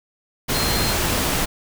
sine tone in noise, 4186 Hz, C8, in tune, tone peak -26 dBFS, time 0.53-0.94 s, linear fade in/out 20 ms, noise pink, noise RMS -21 dBFS, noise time 0.48-1.46 s, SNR -8 dB, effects none

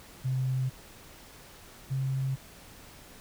sine tone pair in turn, 130 / 133.58 Hz, C3 / C3, -11 / +36 cents, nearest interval unison, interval 47 cents, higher second, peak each -26 / -27 dBFS, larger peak first, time 0.24-0.7 / 1.9-2.36 s, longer neither, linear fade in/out 20 ms, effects pink hiss -51 dBFS RMS until 3.2 s

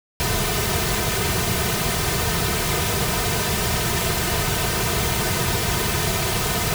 pink noise with comb filter, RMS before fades -22 dBFS, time 0.2-6.74 s, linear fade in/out 0 ms, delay 3.6 ms, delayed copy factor -0.8, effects none

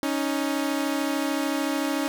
sawtooth tone pair together, 277.6 / 311.1 Hz, C#4 / D#4, +3 / 0 cents, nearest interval major second, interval 197 cents, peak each -22 / -24 dBFS, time 0.03-2.08 s, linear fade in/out 0 ms, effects none

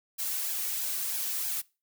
blue noise with flanger, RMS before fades -32 dBFS, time 0.18-1.62 s, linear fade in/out 20 ms, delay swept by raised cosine 1.2 to 2.7 ms, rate 3.1 Hz, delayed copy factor +0.65, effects noise-tail reverb RT60 0.3 s tail -23 dB re dry

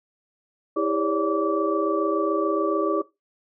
sine tone cluster, 325.2 / 400.9 / 553 / 580 / 1156 Hz, E4 / G4 / C#5 / D5 / D6, -23 / +39 / -4 / -22 / -28 cents, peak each -25 / -26 / -30 / -28 / -27 dBFS, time 0.76-3.02 s, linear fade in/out 10 ms, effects noise-tail reverb RT60 0.2 s tail -18 dB re dry

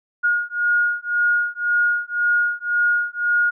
sine beating tone pair, 1433 / 1434.9 Hz, F6 / F6, +44 / +46 cents, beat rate 1.9 Hz, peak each -20 dBFS, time 0.23-3.51 s, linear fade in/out 20 ms, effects none

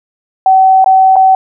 sine tone with dropouts, 761 Hz, F#5, 48 cents sharp, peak -3 dBFS, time 0.46-1.35 s, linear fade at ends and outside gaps 2 ms, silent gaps 0.844-0.86 / 1.158-1.164 s, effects none

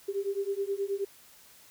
sine beating tone pair, 392 / 401.4 Hz, G4 / G4, 0 / +41 cents, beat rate 9.4 Hz, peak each -32 / -32 dBFS, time 0.08-1.05 s, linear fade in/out 10 ms, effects white hiss -56 dBFS RMS until 1.7 s

